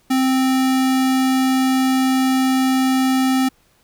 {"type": "tone", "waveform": "square", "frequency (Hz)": 261.6, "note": "C4", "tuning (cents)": 0, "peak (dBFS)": -15, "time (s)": [0.1, 3.49], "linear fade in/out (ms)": 10, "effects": ["pink hiss -58 dBFS RMS until 3.83 s"]}